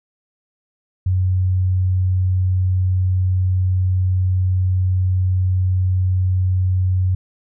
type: tone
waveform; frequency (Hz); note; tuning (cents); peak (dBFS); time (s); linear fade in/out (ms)
sine; 92.5; F#2; 0; -14; 1.06-7.15; 5
effects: none